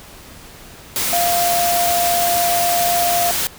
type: tone in noise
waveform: sine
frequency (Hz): 697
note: F5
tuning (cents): -4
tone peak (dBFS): -16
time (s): 1.13-3.31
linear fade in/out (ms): 0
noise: white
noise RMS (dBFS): -20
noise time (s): 0.96-3.47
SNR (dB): +1
effects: pink hiss -40 dBFS RMS until 3.58 s